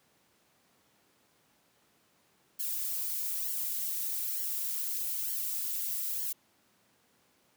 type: noise with flanger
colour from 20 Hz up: violet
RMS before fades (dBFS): -34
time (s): 2.59-6.33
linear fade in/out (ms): 10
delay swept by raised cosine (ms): 0.8 to 4.6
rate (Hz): 1.1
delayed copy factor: -0.95
effects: pink hiss -68 dBFS RMS until 7.56 s + high-pass 150 Hz 12 dB/octave